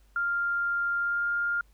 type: tone with pitch glide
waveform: sine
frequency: 1396.9 to 1405.8 Hz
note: F6 to F6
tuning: 0 to +11 cents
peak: -25 dBFS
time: 0.16-1.61 s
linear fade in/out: 2 ms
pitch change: +11 cents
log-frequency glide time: 0.98-1.26 s
effects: added 50 Hz sine -57 dBFS peak until 1.73 s + pink hiss -68 dBFS RMS until 1.73 s